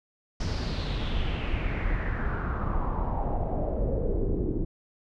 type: noise with low-pass filter sweep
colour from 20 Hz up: brown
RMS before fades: -28 dBFS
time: 0.4-4.65 s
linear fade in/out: 5 ms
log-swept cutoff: 5400 to 330 Hz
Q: 4.1
effects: none